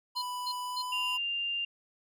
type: tone with pitch glide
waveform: square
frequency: 991 to 999.6 Hz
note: B5 to B5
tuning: +6 to +21 cents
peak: -35 dBFS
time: 0.15-1.18 s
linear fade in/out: 20 ms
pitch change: +15 cents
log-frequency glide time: 0.59-0.9 s
type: tone bursts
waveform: sine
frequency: 4186 Hz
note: C8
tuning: in tune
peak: -32 dBFS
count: 3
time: 0.16-0.823 s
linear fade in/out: 10 ms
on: 61 ms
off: 240 ms
type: tone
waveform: sine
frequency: 2794 Hz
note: F7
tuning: in tune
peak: -30 dBFS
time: 0.92-1.65 s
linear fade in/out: 5 ms
effects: none